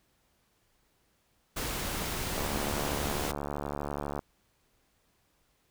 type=noise; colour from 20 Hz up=pink; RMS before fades=-34 dBFS; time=1.56-3.32 s; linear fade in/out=10 ms
type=click train; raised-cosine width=1 ms; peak=-20 dBFS; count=132; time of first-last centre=2.38-4.192 s; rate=72.3 Hz
effects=pink hiss -71 dBFS RMS until 5.7 s